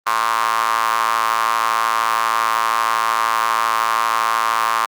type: tone with high-pass filter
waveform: square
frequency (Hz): 56.4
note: A1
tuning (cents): +44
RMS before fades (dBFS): -18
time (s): 0.06-4.86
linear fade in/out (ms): 10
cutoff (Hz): 1100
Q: 6.1
effects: Opus 24 kbps